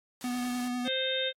white noise, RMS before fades -44 dBFS, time 0.21-0.68 s, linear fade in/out 0 ms
square tone with vibrato, 246.9 Hz, B3, in tune, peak -31 dBFS, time 0.24-0.88 s, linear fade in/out 2 ms, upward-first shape triangle, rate 10 Hz, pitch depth 20 cents each way
harmonic tone, 523.3 Hz, C5, in tune, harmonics 1 / 3 / 4 / 5 / 6 / 7, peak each -32 / -37 / -40 / -41 / -39 / -31 dBFS, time 0.84-1.33 s, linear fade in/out 50 ms
effects low-pass 11000 Hz 12 dB/octave + AAC 64 kbps

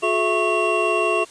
triangle tone cluster, 360.5 / 426.4 / 662 / 1100 / 2741 Hz, F#4 / G#4 / E5 / C#6 / F7, -45 / +46 / +7 / -14 / -33 cents, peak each -22 dBFS, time 0.02-1.25 s, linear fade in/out 20 ms, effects white hiss -45 dBFS RMS until 1.3 s + resampled to 22050 Hz

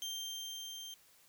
30% pulse tone with level ramp, 3160 Hz, G7, 13 cents sharp, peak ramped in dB -35 to -42 dBFS, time 0.02-0.94 s, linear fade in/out 0 ms, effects white hiss -65 dBFS RMS until 1.28 s

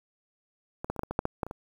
clicks, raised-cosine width 1 ms, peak -20 / -16 / -29 / -15 / -20 / -18 / -10 / -13 / -14 / -25 / -23 dBFS, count 11, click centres 0.845 / 0.9 / 0.963 / 0.993 / 1.034 / 1.11 / 1.191 / 1.254 / 1.432 / 1.466 / 1.511 s, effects 8-bit

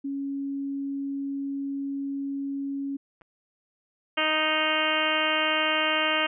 sine tone, 277.2 Hz, C#4, in tune, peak -28 dBFS, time 0.04-2.97 s, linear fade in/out 10 ms
clicks, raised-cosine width 0.5 ms, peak -38 / -35 dBFS, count 2, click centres 3.212 / 3.218 s
harmonic tone, 311.1 Hz, D#4, in tune, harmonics 1 / 2 / 3 / 4 / 5 / 6 / 7 / 8 / 9 / 10, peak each -34 / -30 / -34 / -30 / -31 / -33 / -31 / -33 / -29 / -32 dBFS, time 4.17-6.27 s, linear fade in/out 10 ms
effects none

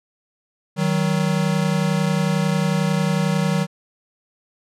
square tone pair together, 156.7 / 187.81 Hz, D#3 / F#3, +13 / +26 cents, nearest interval minor third, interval 313 cents, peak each -21 dBFS, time 0.76-3.67 s, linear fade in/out 50 ms, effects low-pass 10000 Hz 12 dB/octave

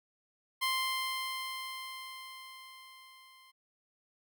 15% pulse tone with level ramp, 1046.5 Hz, C6, in tune, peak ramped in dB -22 to -51 dBFS, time 0.61-3.52 s, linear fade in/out 20 ms, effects none

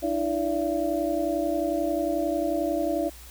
sine tone cluster, 301.6 / 332.8 / 578 / 675 Hz, D4 / E4 / D5 / E5, +46 / +17 / -28 / +41 cents, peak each -29 dBFS, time 0.02-3.1 s, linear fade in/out 20 ms, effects added 60 Hz sine -45 dBFS peak until 3.3 s + white hiss -48 dBFS RMS until 3.3 s

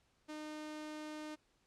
sawtooth tone, 305.5 Hz, D#4, 32 cents flat, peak -40 dBFS, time 0.28-1.36 s, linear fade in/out 20 ms, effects pink hiss -75 dBFS RMS until 1.66 s + low-pass 8000 Hz 12 dB/octave

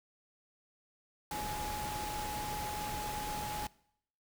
sine tone in noise, 840 Hz, G#5, 19 cents sharp, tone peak -38 dBFS, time 1.31-3.67 s, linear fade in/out 2 ms, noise pink, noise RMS -41 dBFS, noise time 1.31-3.67 s, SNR 0 dB, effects noise-tail reverb RT60 0.7 s tail -22 dB re dry

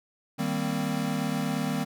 square chord, C minor seventh, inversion first, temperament equal, 155.56 / 196 / 233.1 / 261.6 Hz, Eb3 / G3 / Bb3 / C4, 0 / 0 / 0 / 0 cents, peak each -33 dBFS, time 0.38-1.85 s, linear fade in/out 20 ms, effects none

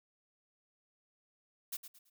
blue noise with echo, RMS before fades -39 dBFS, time 1.72-1.77 s, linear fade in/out 10 ms, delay 110 ms, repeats 3, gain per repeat -10 dB, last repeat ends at 2.1 s, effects none

